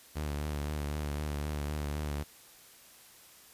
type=tone with vibrato; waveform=sawtooth; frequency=74 Hz; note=D2; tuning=14 cents sharp; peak=-29 dBFS; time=0.15-2.24 s; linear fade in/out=20 ms; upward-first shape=triangle; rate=3.9 Hz; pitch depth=53 cents each way; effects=white hiss -56 dBFS RMS until 3.53 s + resampled to 32000 Hz